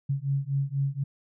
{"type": "beating tone pair", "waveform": "sine", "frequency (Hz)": [136.5, 140.6], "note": ["C#3", "C#3"], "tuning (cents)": [-26, 25], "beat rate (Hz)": 4.1, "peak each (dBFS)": -28, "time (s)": [0.09, 1.04], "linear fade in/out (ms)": 10, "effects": []}